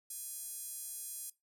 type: tone with high-pass filter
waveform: 5% pulse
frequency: 830.6 Hz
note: G#5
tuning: in tune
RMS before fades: -44 dBFS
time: 0.1-1.3 s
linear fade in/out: 5 ms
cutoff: 10000 Hz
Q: 1.1
effects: noise-tail reverb RT60 0.2 s tail -20 dB re dry